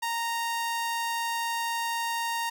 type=tone; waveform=sawtooth; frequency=928 Hz; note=A#5; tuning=8 cents flat; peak=-24 dBFS; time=0.02-2.5 s; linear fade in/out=10 ms; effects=none